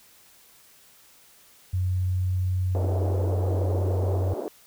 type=tone with pitch glide; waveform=sine; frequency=91.9 to 92.86 Hz; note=F#2 to F#2; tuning=-11 to +7 cents; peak=-22 dBFS; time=1.73-4.34 s; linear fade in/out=10 ms; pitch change=+18 cents; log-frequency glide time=2.08-4.06 s
type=band-pass noise; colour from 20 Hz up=white; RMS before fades=-32 dBFS; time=2.75-4.48 s; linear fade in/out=0 ms; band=310 to 590 Hz; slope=24 dB/octave
effects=white hiss -55 dBFS RMS until 4.66 s